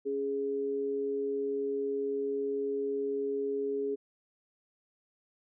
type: tone pair together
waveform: sine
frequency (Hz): 277.2 / 415.3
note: C#4 / G#4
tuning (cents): 0 / 0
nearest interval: perfect fifth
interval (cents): 700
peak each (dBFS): -38 / -30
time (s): 0.05-3.96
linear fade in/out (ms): 20
effects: none